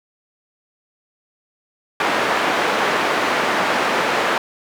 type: band-pass noise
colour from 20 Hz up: white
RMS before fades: -19 dBFS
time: 2-4.38 s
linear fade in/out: 2 ms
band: 270 to 1600 Hz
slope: 12 dB/octave
effects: none